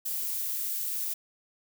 violet noise, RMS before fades -32 dBFS, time 0.05-1.14 s, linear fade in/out 10 ms, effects none

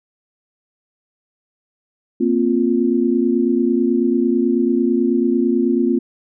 sine chord, Bb suspended second, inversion none, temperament just, 233.1 / 262.2 / 349.6 Hz, Bb3 / C4 / F4, 0 / +4 / +2 cents, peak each -18 dBFS, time 2.2-5.99 s, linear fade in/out 10 ms, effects none

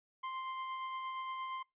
40% pulse tone with tremolo, 1046.5 Hz, C6, in tune, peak -37 dBFS, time 0.23-1.63 s, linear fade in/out 10 ms, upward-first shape sine, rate 8.6 Hz, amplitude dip 25%, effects noise-tail reverb RT60 0.2 s tail -23 dB re dry + resampled to 8000 Hz

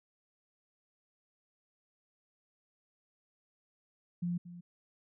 sine tone with echo, 174.61 Hz, F3, in tune, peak -31 dBFS, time 4.22-4.38 s, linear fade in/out 10 ms, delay 230 ms, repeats 1, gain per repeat -14 dB, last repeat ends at 4.61 s, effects none

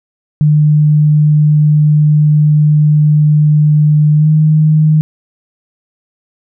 sine tone with pitch glide, 150.7 to 154.67 Hz, D3 to D#3, +45 to -10 cents, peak -5 dBFS, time 0.41-5.01 s, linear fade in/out 0 ms, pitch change +45 cents, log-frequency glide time 4.16-4.28 s, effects none

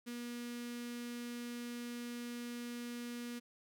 sawtooth tone with notch filter, 240 Hz, B3, 49 cents flat, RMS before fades -44 dBFS, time 0.06-3.4 s, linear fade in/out 20 ms, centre 790 Hz, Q 0.66, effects none

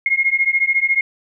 sine beating tone pair, 2143 / 2157 Hz, C7 / C#7, +41 / -48 cents, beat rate 14 Hz, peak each -17 dBFS, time 0.06-1.01 s, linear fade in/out 2 ms, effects none

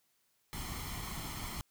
pink noise with comb filter, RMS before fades -41 dBFS, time 0.53-1.61 s, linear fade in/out 0 ms, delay 0.94 ms, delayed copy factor +0.65, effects white hiss -75 dBFS RMS until 1.7 s

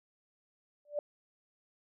sine tone with exponential growth, 587.3 Hz, D5, in tune, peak -27 dBFS, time 0.85-0.99 s, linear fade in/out 2 ms, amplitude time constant 29 ms, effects none

